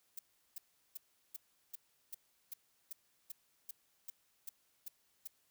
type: noise bursts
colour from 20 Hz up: violet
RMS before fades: -44 dBFS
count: 14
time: 0.17-5.274 s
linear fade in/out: 5 ms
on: 21 ms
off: 370 ms
effects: white hiss -75 dBFS RMS until 5.5 s